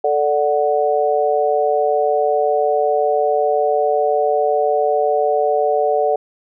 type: chord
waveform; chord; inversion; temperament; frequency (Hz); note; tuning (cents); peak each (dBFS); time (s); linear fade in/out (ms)
sine; D major; second; equal; 440 / 587.3 / 740; A4 / D5 / F#5; 0 / 0 / 0; -18; 0.04-6.16; 5
effects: none